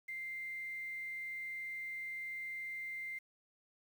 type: tone with quantisation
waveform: sine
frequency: 2093 Hz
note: C7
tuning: in tune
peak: -40 dBFS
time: 0.08-3.19 s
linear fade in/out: 10 ms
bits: 10
effects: none